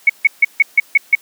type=tone bursts; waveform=sine; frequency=2217 Hz; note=C#7; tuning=in tune; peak=-5 dBFS; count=7; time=0.07-1.152 s; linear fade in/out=5 ms; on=26 ms; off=150 ms; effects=white hiss -47 dBFS RMS until 1.21 s + high-pass 200 Hz 12 dB/octave